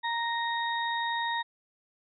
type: harmonic tone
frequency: 932.3 Hz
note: A#5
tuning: in tune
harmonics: 1 / 2 / 4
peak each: -30 / -33 / -36 dBFS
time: 0.03-1.43 s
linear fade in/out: 20 ms
effects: none